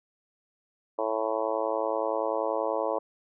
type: harmonic tone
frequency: 110.4 Hz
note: A2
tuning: 6 cents sharp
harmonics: 3 / 4 / 5 / 6 / 7 / 8 / 9 / 10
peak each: -37 / -33 / -30 / -33 / -38 / -36 / -35 / -40 dBFS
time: 0.98-2.99 s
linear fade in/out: 10 ms
effects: none